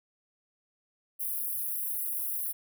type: high-pass noise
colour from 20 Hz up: white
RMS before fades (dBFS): -33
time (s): 1.19-2.53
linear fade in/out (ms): 20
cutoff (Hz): 10000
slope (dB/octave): 96
effects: none